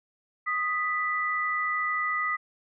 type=tone pair together; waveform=sine; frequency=1244.5 / 1975.5 Hz; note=D#6 / B6; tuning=0 / 0 cents; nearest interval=minor sixth; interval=800 cents; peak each=-28 dBFS; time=0.46-2.37 s; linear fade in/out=20 ms; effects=none